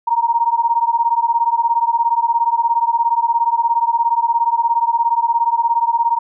sine beating tone pair, 925 / 942 Hz, A#5 / A#5, -14 / +18 cents, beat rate 17 Hz, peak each -16 dBFS, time 0.07-6.19 s, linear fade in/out 10 ms, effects none

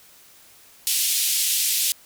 white band-pass noise, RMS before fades -22 dBFS, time 0.87-1.92 s, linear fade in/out 0 ms, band 2700 to 14000 Hz, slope 24 dB/octave, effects white hiss -51 dBFS RMS until 2.05 s

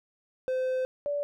triangle / sine tone pair in turn, 515 / 578.1 Hz, C5 / D5, -28 / -27 cents, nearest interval major second, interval 201 cents, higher second, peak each -24 / -27 dBFS, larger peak first, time 0.48-0.85 / 1.06-1.23 s, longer first, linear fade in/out 0 ms, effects none

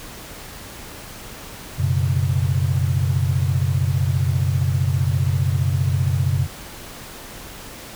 sine chord, F# suspended fourth, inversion none, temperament equal, 92.5 / 123.47 / 138.59 Hz, F#2 / B2 / C#3, 0 / 0 / 0 cents, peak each -20 / -22 / -21 dBFS, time 1.78-6.47 s, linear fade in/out 20 ms, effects pink hiss -37 dBFS RMS until 7.95 s

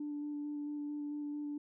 sine tone with vibrato, 293.7 Hz, D4, in tune, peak -36 dBFS, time 0-1.58 s, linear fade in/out 5 ms, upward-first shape square, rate 4.5 Hz, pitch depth 9 cents each way, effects tanh soft clip ceiling -33 dBFS

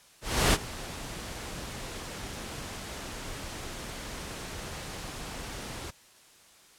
pink noise with ADSR envelope, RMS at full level -21 dBFS, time 0.21-5.91 s, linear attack 320 ms, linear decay 41 ms, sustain -18 dB, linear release 13 ms, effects white hiss -57 dBFS RMS until 6.78 s + low-pass 10000 Hz 12 dB/octave

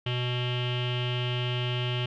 square tone with low-pass filter, 123.47 Hz, B2, in tune, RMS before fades -29 dBFS, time 0.06-2.06 s, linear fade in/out 5 ms, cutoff 3000 Hz, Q 9.5, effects none

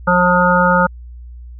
harmonic tone, 179.1 Hz, F3, 44 cents sharp, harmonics 1 / 3 / 5 / 7 / 8, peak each -16 / -16 / -16 / -16 / -16 dBFS, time 0.07-0.87 s, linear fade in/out 10 ms, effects added 60 Hz sine -31 dBFS peak until 1.59 s

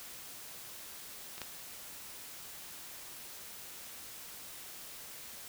clicks, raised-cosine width 0.2 ms, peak -27 / -21 dBFS, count 2, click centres 1.38 / 1.417 s, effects white hiss -48 dBFS RMS until 5.48 s

